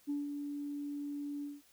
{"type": "tone with ADSR envelope", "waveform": "sine", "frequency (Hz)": 288.3, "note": "D4", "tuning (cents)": -32, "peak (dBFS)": -31, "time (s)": [0.07, 1.62], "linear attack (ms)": 28, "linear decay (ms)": 170, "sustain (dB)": -6, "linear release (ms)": 190, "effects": ["tanh soft clip ceiling -28 dBFS", "white hiss -66 dBFS RMS until 1.72 s"]}